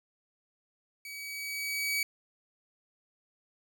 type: tone with level ramp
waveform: sawtooth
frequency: 2275 Hz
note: C#7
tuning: 44 cents sharp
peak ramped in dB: -38 to -24 dBFS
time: 1.05-2.03 s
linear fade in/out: 2 ms
effects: none